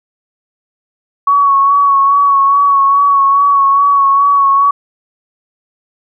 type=tone with vibrato; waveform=sine; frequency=1117 Hz; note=C#6; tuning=13 cents sharp; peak=-6 dBFS; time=1.27-4.71 s; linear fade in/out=5 ms; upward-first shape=sine; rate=2.4 Hz; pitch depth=28 cents each way; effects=none